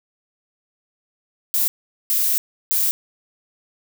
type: noise bursts at uneven times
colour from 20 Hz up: violet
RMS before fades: -19 dBFS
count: 3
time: 1.54-1.68 / 2.1-2.38 / 2.71-2.91 s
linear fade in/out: 0 ms
effects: none